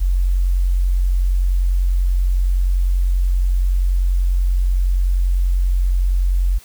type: tone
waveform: sine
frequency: 45.21 Hz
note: F#1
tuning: 39 cents flat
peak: -13 dBFS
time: 0-6.59 s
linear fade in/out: 20 ms
effects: white hiss -46 dBFS RMS until 6.64 s